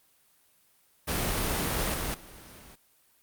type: noise with level steps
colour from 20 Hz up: pink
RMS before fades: -29 / -32 / -48 / -50 dBFS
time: 1.07-2.76 s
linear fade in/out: 20 ms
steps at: 1.94 / 2.14 / 2.59 s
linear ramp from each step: 2 ms
effects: white hiss -65 dBFS RMS until 3.22 s + Opus 32 kbps